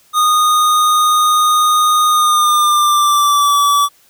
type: tone with pitch glide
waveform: square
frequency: 1233 to 1150.4 Hz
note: D#6 to D6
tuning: -16 to -36 cents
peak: -10 dBFS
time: 0.13-3.89 s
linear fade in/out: 50 ms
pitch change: -120 cents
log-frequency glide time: 2.08-3.57 s
effects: white hiss -51 dBFS RMS until 4.09 s